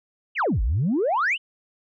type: exponential two-way sweep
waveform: sine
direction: down then up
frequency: 3136 to 46.14 to 3136 Hz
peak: -18 dBFS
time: 0.35-1.38 s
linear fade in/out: 50 ms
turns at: 0.62 s
effects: tanh soft clip ceiling -16 dBFS